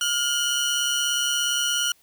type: tone cluster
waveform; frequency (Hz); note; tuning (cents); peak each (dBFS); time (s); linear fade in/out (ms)
square; 1414 / 2903 / 3040 / 5790; F6 / F#7 / F#7 / F#8; +21 / -34 / +46 / -38; -28; 0.01-1.92; 2
effects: white hiss -60 dBFS RMS until 2.02 s